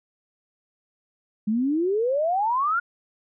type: exponential sweep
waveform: sine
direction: up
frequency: 205.1 to 1447 Hz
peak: -20 dBFS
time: 1.47-2.8 s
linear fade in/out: 10 ms
effects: none